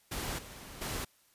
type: noise with level steps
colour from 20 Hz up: pink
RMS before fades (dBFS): -37 / -48 / -37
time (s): 0.11-1.05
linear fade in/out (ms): 10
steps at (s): 0.38 / 0.81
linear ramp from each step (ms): 10
effects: white hiss -67 dBFS RMS until 1.34 s + resampled to 32000 Hz